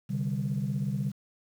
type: chord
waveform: sine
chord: C suspended second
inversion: none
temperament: just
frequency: 130.81 / 147.16 / 196.22 Hz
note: C3 / D3 / G3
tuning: 0 / +4 / +2 cents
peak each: -31 dBFS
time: 0.09-1.12 s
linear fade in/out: 20 ms
effects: tanh soft clip ceiling -21 dBFS + 9-bit